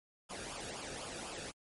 pink noise with flanger, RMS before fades -44 dBFS, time 0.29-1.52 s, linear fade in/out 20 ms, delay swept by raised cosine 0.49 to 0.99 ms, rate 4 Hz, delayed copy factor -0.7, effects MP3 48 kbps

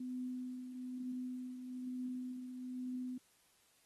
sine tone with tremolo, 252.3 Hz, B3, 37 cents sharp, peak -38 dBFS, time 0-3.18 s, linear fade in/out 5 ms, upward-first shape triangle, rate 1.1 Hz, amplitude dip 55%, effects white hiss -71 dBFS RMS until 3.85 s + AAC 32 kbps

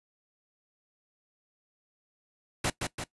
pink noise with echo, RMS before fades -28 dBFS, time 2.64-2.7 s, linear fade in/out 5 ms, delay 170 ms, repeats 2, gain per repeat -4 dB, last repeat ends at 3.04 s, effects noise-tail reverb RT60 0.1 s tail -18 dB re dry + resampled to 24000 Hz

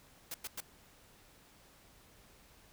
white noise bursts, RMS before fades -41 dBFS, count 3, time 0.31-0.605 s, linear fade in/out 5 ms, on 33 ms, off 98 ms, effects pink hiss -62 dBFS RMS until 2.72 s

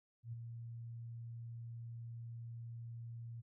sine tone with ADSR envelope, 116.54 Hz, A#2, in tune, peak -40 dBFS, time 0.23-3.42 s, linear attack 98 ms, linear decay 14 ms, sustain -5 dB, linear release 23 ms, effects none

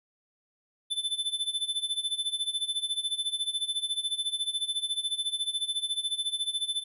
square tone with tremolo, 3520 Hz, A7, in tune, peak -26 dBFS, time 0.9-6.84 s, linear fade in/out 20 ms, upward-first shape sine, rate 14 Hz, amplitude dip 85%, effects resampled to 32000 Hz

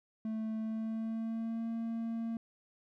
triangle tone with pitch glide, 220 to 228.3 Hz, A3 to A#3, 0 to -36 cents, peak -32 dBFS, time 0.25-2.37 s, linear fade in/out 2 ms, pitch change +64 cents, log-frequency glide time 0.59-1.67 s, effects none

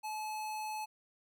square tone, 860 Hz, A5, 40 cents flat, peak -38 dBFS, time 0.03-0.86 s, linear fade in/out 20 ms, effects none

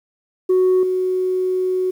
sine tone with level steps, 370 Hz, F#4, in tune, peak -10 / -16 dBFS, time 0.49-1.91 s, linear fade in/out 10 ms, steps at 0.83 s, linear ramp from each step 2 ms, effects tanh soft clip ceiling -10 dBFS + 8-bit

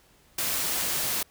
white noise, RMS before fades -28 dBFS, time 0.38-1.23 s, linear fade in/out 5 ms, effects pink hiss -60 dBFS RMS until 1.3 s

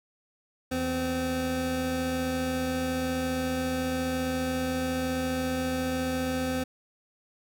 25% pulse tone pair together, 81.01 / 257.5 Hz, E2 / C4, -30 / -28 cents, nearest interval octave + minor sixth, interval 2002 cents, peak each -32 / -24 dBFS, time 0.71-6.64 s, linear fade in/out 10 ms, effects none

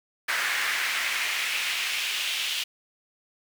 brown noise with high-pass filter sweep, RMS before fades -28 dBFS, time 0.28-2.64 s, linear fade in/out 10 ms, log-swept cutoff 1700 to 3100 Hz, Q 2.3, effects none

